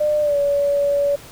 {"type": "tone with pitch glide", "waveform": "sine", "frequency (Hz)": [600, 569.6], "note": ["D5", "C#5"], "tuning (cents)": [37, 47], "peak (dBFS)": -15, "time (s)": [0, 1.16], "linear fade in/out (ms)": 10, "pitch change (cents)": -90, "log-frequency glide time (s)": [0.21, 0.37], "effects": ["pink hiss -41 dBFS RMS until 1.31 s"]}